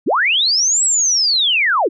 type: linear two-way sweep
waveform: sine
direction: up then down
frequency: 138.59 to 7900 to 254.4 Hz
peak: -12 dBFS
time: 0.06-1.89 s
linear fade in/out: 20 ms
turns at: 0.84 s
effects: none